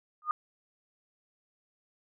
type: tone with exponential growth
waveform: sine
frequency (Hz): 1224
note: D#6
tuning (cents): -29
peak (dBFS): -21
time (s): 0.22-0.31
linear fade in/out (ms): 1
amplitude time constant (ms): 19
effects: none